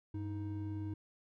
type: tone pair together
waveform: triangle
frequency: 98 / 313.8 Hz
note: G2 / D#4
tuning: 0 / +15 cents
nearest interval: octave + minor sixth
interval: 2015 cents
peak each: -37 / -40 dBFS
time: 0.14-0.94 s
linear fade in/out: 5 ms
effects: none